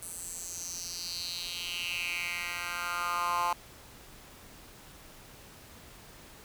10% pulse tone with high-pass filter sweep, 174.61 Hz, F3, in tune, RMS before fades -35 dBFS, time 0.02-3.53 s, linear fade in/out 2 ms, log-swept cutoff 9300 to 940 Hz, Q 4.3, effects pink hiss -52 dBFS RMS until 6.44 s

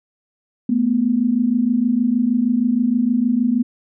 sine tone pair together, 220.5 / 246.9 Hz, A3 / B3, +4 / 0 cents, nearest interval major second, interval 196 cents, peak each -19 / -16 dBFS, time 0.69-3.63 s, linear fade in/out 5 ms, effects none

